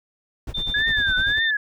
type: noise with tremolo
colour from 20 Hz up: brown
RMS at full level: -29 dBFS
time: 0.47-1.39 s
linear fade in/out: 2 ms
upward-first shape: sine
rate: 10 Hz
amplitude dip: 100%
type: tone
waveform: sine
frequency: 3580 Hz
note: A7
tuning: 29 cents sharp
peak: -24 dBFS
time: 0.54-1.51 s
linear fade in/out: 10 ms
type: tone with vibrato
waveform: sine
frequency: 1653 Hz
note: G#6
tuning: 9 cents flat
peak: -19 dBFS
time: 0.74-1.57 s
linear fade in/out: 5 ms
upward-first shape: triangle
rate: 1.8 Hz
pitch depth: 190 cents each way
effects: none